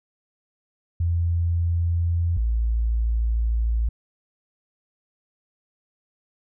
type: tone pair in turn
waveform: sine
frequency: 85.1 / 56.65 Hz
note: F2 / A#1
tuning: -44 / -49 cents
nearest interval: perfect fifth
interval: 705 cents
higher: first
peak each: -19 dBFS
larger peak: neither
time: 1-2.37 / 2.37-3.89 s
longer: second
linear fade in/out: 5 ms
effects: none